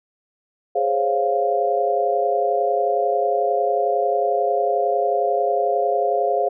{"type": "chord", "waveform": "sine", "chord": "Db major seventh", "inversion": "second", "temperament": "equal", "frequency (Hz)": [415.3, 523.3, 554.4, 698.5], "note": ["Ab4", "C5", "Db5", "F5"], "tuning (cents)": [0, 0, 0, 0], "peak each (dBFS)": [-23, -24, -25, -20], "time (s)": [0.75, 6.49], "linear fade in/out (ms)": 10, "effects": []}